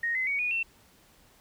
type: tone with pitch steps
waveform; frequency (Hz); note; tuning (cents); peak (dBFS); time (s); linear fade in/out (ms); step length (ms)
sine; 1864.7 / 2045 / 2243 / 2460 / 2699; A#6 / C7 / C#7 / D#7 / E7; 0 / -40 / +20 / -20 / +40; -26; 0.03-0.63; 5; 120
effects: pink hiss -60 dBFS RMS until 1.4 s